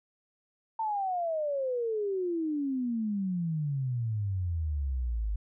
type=exponential sweep; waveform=sine; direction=down; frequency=905 to 50.1 Hz; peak=-28 dBFS; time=0.79-5.36 s; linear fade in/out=5 ms; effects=none